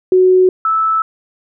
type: tone pair in turn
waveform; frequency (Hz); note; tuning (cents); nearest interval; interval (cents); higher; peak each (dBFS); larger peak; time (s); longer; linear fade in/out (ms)
sine; 370 / 1311.7; F#4 / E6; 0 / -9; octave + minor seventh; 2191; second; -6 / -11; first; 0.12-0.49 / 0.65-1.02; neither; 2
effects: none